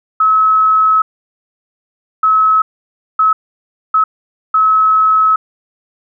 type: tone bursts at uneven times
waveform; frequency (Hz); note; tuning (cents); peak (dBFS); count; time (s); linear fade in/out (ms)
sine; 1289; E6; -39; -7; 5; 0.2-1.02 / 2.23-2.62 / 3.19-3.33 / 3.94-4.04 / 4.54-5.36; 5
effects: none